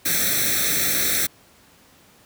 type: noise with comb filter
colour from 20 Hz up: white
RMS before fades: -21 dBFS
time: 0.05-1.27 s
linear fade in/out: 10 ms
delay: 0.51 ms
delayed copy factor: +0.95
effects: pink hiss -53 dBFS RMS until 2.25 s + high-pass 80 Hz 12 dB/octave